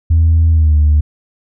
sine tone with pitch glide, 81.5 to 75.17 Hz, E2 to D2, -19 to +41 cents, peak -5 dBFS, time 0.1-1.01 s, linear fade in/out 10 ms, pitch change -140 cents, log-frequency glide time 0.51-0.76 s, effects tanh soft clip ceiling -4 dBFS

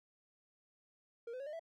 triangle tone with pitch steps, 466.2 / 508.4 / 554.4 / 604.6 / 659.3 Hz, A#4 / C5 / C#5 / D#5 / E5, 0 / -50 / 0 / -50 / 0 cents, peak -40 dBFS, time 1.27-1.595 s, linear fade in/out 5 ms, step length 65 ms, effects none

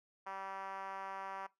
5% pulse tone with band-pass filter, 193.4 Hz, G3, 23 cents flat, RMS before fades -44 dBFS, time 0.26-1.47 s, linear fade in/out 10 ms, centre 940 Hz, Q 2.3, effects noise-tail reverb RT60 0.2 s tail -20 dB re dry

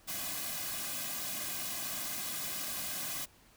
white noise with comb filter, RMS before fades -38 dBFS, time 0.07-3.26 s, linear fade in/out 20 ms, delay 2.2 ms, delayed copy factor -0.95, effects pink hiss -62 dBFS RMS until 3.56 s

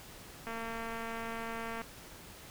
click train, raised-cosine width 0.5 ms, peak -26 dBFS, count 308, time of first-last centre 0.47-1.816 s, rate 228 Hz, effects pink hiss -51 dBFS RMS until 2.5 s

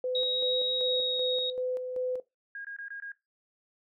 sine tone with tremolo, 506 Hz, B4, 42 cents sharp, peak -28 dBFS, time 0.04-2.2 s, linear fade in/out 2 ms, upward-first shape square, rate 2.6 Hz, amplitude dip 45%
sine tone with pitch glide, 3800 to 3765 Hz, A#7 to A#7, +33 to +16 cents, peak -28 dBFS, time 0.15-1.5 s, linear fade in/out 2 ms, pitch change -17 cents, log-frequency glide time 0.71-1.18 s
sine tone bursts, 1630 Hz, G#6, 33 cents flat, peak -37 dBFS, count 5, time 2.55-3.119 s, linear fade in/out 2 ms, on 97 ms, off 21 ms
effects noise-tail reverb RT60 0.2 s tail -18 dB re dry

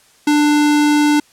square tone, 296.2 Hz, D4, 15 cents sharp, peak -11 dBFS, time 0.27-1.2 s, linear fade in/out 5 ms, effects white hiss -51 dBFS RMS until 1.32 s + low-pass 10000 Hz 12 dB/octave

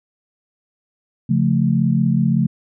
sine chord, Db augmented, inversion none, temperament equal, 138.59 / 174.61 / 220 Hz, Db3 / F3 / A3, 0 / 0 / 0 cents, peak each -18 dBFS, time 1.29-2.47 s, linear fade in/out 10 ms, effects none

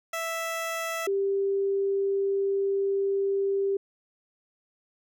15% pulse / sine tone pair in turn, 659.3 / 394 Hz, E5 / G4, 0 / +9 cents, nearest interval major sixth, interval 891 cents, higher first, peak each -23 dBFS, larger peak neither, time 0.13-1.07 / 1.07-3.77 s, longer second, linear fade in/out 5 ms, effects none

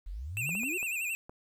sine exponential sweep, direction up, 38.89 to 392.8 Hz, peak -36 dBFS, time 0.06-0.78 s, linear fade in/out 10 ms
square tone with vibrato, 2576 Hz, E7, 41 cents flat, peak -32 dBFS, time 0.37-1.15 s, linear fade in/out 0 ms, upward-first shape sine, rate 11 Hz, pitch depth 110 cents each way
clicks, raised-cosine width 1 ms, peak -32 dBFS, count 5, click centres 0.492 / 0.552 / 0.634 / 0.829 / 1.295 s
effects 11-bit

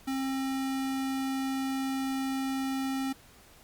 square tone, 267.2 Hz, C4, 36 cents sharp, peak -30 dBFS, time 0.07-3.13 s, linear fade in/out 10 ms, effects pink hiss -56 dBFS RMS until 3.63 s + Opus 48 kbps

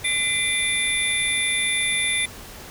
sine tone cluster, 2032 / 2372 / 3551 / 10050 Hz, B6 / D7 / A7 / D#9, +49 / +17 / +15 / +16 cents, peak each -25 dBFS, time 0.04-2.26 s, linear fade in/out 10 ms, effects tanh soft clip ceiling -11 dBFS + pink hiss -40 dBFS RMS until 2.7 s

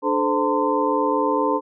sine tone cluster, 295.3 / 430.6 / 515 / 904 / 1032 Hz, D4 / A4 / C5 / A5 / C6, +10 / -37 / -28 / +47 / -24 cents, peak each -24 dBFS, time 0.02-1.61 s, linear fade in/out 50 ms, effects none

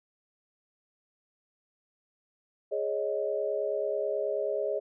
sine chord, Ab suspended fourth, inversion none, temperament just, 415.3 / 553.7 / 623 Hz, Ab4 / Db5 / Eb5, 0 / -2 / +2 cents, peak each -32 / -32 / -32 dBFS, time 2.71-4.8 s, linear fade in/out 20 ms, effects none

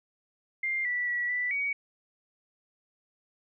sine tone with pitch steps, 2100 / 1961 / 1940 / 1975 / 2254 Hz, C7 / B6 / B6 / B6 / C#7, +6 / -13 / -31 / 0 / +28 cents, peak -27 dBFS, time 0.63-1.73 s, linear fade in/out 5 ms, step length 220 ms, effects none

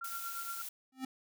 sine tone with tremolo, 1374 Hz, F6, 29 cents flat, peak -38 dBFS, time 0.01-0.62 s, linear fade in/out 5 ms, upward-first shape triangle, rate 8.6 Hz, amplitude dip 75%
blue noise, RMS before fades -43 dBFS, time 0.04-0.69 s, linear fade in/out 5 ms
square tone with exponential growth, 261.6 Hz, C4, in tune, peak -34 dBFS, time 0.92-1.05 s, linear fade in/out 5 ms, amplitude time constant 27 ms
effects none

